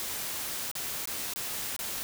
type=noise with dropouts; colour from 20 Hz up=white; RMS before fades=-35 dBFS; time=0-2.03 s; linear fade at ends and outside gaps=0 ms; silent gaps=0.714-0.753 / 1.056-1.074 / 1.336-1.36 / 1.764-1.791 s; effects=none